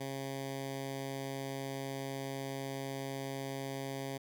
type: tone with notch filter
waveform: 10% pulse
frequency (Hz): 136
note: C#3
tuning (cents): -33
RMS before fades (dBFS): -40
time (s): 0-4.18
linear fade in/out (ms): 10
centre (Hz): 1300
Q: 1.8
effects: none